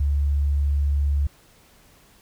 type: tone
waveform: sine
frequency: 71.4 Hz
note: D2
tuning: 48 cents flat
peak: -18 dBFS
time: 0-1.27 s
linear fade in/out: 5 ms
effects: pink hiss -55 dBFS RMS until 2.21 s